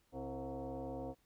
sine tone with frequency modulation, 133.3 Hz, C3, 33 cents sharp, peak -40 dBFS, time 0.12-1.15 s, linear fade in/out 50 ms, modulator 198 Hz, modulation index 3.1, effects pink hiss -75 dBFS RMS until 1.25 s

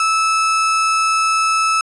35% pulse tone, 1308 Hz, E6, 14 cents flat, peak -12 dBFS, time 0-1.81 s, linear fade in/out 2 ms, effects resampled to 24000 Hz

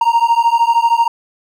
triangle beating tone pair, 924 / 937 Hz, A#5 / A#5, -16 / +9 cents, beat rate 13 Hz, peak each -11 dBFS, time 0.01-1.08 s, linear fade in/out 5 ms, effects none

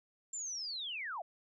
sine linear sweep, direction down, 7380 to 615 Hz, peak -38 dBFS, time 0.33-1.22 s, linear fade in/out 5 ms, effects none

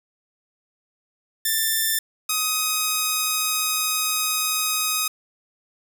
5% pulse tone pair in turn, 1778 / 1257.2 Hz, A6 / D#6, +18 / +18 cents, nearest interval tritone, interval 600 cents, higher first, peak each -9 dBFS, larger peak neither, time 1.45-1.99 / 2.29-5.08 s, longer second, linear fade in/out 5 ms, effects none

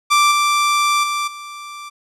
sawtooth tone with level steps, 1174.7 Hz, D6, in tune, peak -7 / -10 / -15 / -27 dBFS, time 0.1-1.9 s, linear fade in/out 20 ms, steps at 0.31 / 1.03 / 1.27 s, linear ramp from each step 10 ms, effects low-pass 10000 Hz 12 dB/octave

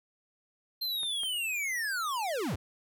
square linear sweep, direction down, 4186 to 60.1 Hz, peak -31 dBFS, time 0.81-2.56 s, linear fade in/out 10 ms
clicks, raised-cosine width 0.5 ms, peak -31 dBFS, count 2, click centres 1.032 / 1.234 s
effects none

